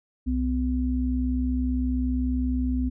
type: tone pair together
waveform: sine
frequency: 64.2 / 253.4 Hz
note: C2 / B3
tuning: -32 / +45 cents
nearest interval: 2 octaves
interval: 2377 cents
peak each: -25 dBFS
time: 0.26-2.9 s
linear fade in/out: 20 ms
effects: none